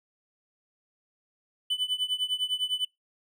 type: tone with tremolo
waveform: triangle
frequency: 3000 Hz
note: F#7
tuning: 23 cents sharp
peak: -21 dBFS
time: 1.7-2.85 s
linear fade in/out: 5 ms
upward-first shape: triangle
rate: 9.9 Hz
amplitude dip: 95%
effects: noise-tail reverb RT60 0.2 s tail -26 dB re dry

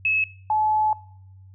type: tone pair in turn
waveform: sine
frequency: 2587 / 859.3 Hz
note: E7 / A5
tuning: -33 / -41 cents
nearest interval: octave + perfect fifth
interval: 1908 cents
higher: first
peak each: -18 dBFS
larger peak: neither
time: 0.05-0.24 / 0.5-0.93 s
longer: second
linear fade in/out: 2 ms
effects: noise-tail reverb RT60 0.9 s tail -24 dB re dry + added 95 Hz sine -44 dBFS peak until 1.54 s

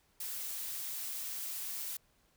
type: noise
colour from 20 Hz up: blue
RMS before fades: -40 dBFS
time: 0.2-1.97 s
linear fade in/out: 5 ms
effects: pink hiss -71 dBFS RMS until 2.36 s

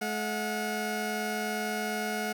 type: tone pair together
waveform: 20% pulse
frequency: 214.1 / 725 Hz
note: A3 / F#5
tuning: -47 / -35 cents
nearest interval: octave + major sixth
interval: 2112 cents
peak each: -28 dBFS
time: 0.01-2.33 s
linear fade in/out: 10 ms
effects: none

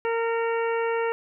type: harmonic tone with a mistuned harmonic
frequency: 460 Hz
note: A#4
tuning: 23 cents flat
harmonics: 1 / 2 / 3 / 4 / 5 / 6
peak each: -24 / -30 / -34 / -36 / -38 / -40 dBFS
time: 0.05-1.12 s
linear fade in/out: 0 ms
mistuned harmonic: 5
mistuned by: -25 cents
effects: none

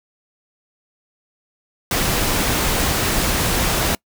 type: noise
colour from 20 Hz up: pink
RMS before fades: -19 dBFS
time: 1.91-3.95 s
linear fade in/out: 2 ms
effects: noise-tail reverb RT60 0.1 s tail -26 dB re dry

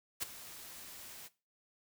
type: noise with ADSR envelope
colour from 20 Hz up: white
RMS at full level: -34 dBFS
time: 0.2-1.29 s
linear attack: 27 ms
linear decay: 12 ms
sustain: -16 dB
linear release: 29 ms
effects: noise-tail reverb RT60 0.3 s tail -18 dB re dry

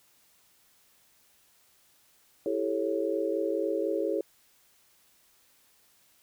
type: chord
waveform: sine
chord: A dominant seventh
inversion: second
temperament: just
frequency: 330 / 396 / 440 / 550 Hz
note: E4 / G4 / A4 / C#5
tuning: +2 / +18 / 0 / -14 cents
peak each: -32 dBFS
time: 2.46-4.21 s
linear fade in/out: 2 ms
effects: white hiss -64 dBFS RMS until 6.22 s

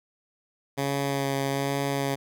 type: tone with vibrato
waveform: 10% pulse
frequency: 138.59 Hz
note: C#3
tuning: in tune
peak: -17 dBFS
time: 0.77-2.16 s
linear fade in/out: 20 ms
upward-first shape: sine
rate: 1.2 Hz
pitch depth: 16 cents each way
effects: none

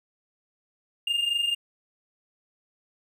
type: tone pair together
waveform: triangle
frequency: 2794 / 2818 Hz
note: F7 / F7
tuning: 0 / +15 cents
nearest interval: unison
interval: 15 cents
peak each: -28 / -23 dBFS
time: 1.07-1.55 s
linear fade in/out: 5 ms
effects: none

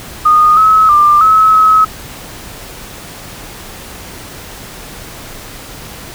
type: tone with pitch steps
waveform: sine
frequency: 1231 / 1286 / 1192 / 1289 / 1282 Hz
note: D#6 / E6 / D6 / E6 / E6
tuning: -19 / -43 / +25 / -39 / -49 cents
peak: -4 dBFS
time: 0.25-1.85 s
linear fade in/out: 10 ms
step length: 320 ms
effects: pink hiss -30 dBFS RMS until 6.14 s

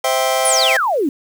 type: chord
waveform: sawtooth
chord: C major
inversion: none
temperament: just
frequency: 523.3 / 654.1 / 784.9 Hz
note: C5 / E5 / G5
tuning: 0 / -14 / +2 cents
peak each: -15 dBFS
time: 0.04-0.77 s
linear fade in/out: 5 ms
type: exponential sweep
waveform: sine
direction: down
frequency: 11175 to 258.3 Hz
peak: -14 dBFS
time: 0.45-1.09 s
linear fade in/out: 2 ms
effects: 7-bit

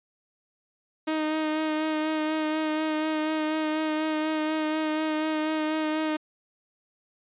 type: tone with vibrato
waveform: sawtooth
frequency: 310.9 Hz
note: D#4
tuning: 1 cent flat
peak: -21 dBFS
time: 1.07-6.17 s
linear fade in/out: 10 ms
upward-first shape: sine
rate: 4.1 Hz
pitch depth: 19 cents each way
effects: resampled to 8000 Hz

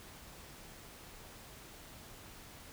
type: silence
effects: pink hiss -53 dBFS RMS until 2.72 s

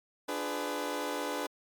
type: chord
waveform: 20% pulse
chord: D diminished seventh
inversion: none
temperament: equal with one note detuned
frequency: 293.7 / 349.2 / 415.3 / 499.6 Hz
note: D4 / F4 / Ab4 / Cb5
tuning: 0 / 0 / 0 / +20 cents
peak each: -32 / -38 / -34 / -32 dBFS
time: 0.28-1.47 s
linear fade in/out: 10 ms
effects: MP3 96 kbps

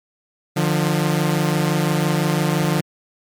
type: tone pair together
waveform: sawtooth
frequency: 150.4 / 176.28 Hz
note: D3 / F3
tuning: +42 / +16 cents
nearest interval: minor third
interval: 274 cents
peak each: -15 / -16 dBFS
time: 0.56-2.81 s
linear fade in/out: 10 ms
effects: MP3 96 kbps

